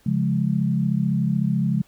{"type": "chord", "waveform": "sine", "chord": "Db major", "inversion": "none", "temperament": "equal with one note detuned", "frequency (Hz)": [138.59, 174.61, 208.4], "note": ["Db3", "F3", "Ab3"], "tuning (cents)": [0, 0, 6], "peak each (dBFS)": -23, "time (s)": [0.06, 1.82], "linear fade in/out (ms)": 5, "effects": ["pink hiss -58 dBFS RMS until 1.87 s"]}